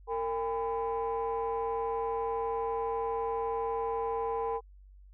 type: tone cluster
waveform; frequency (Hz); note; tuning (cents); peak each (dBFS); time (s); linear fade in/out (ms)
sine; 458.4 / 806 / 1006; A#4 / G5 / B5; -29 / +48 / +32; -31 / -34 / -35; 0.07-4.61; 50
effects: tanh soft clip ceiling -24 dBFS + added 48 Hz sine -51 dBFS peak until 5.13 s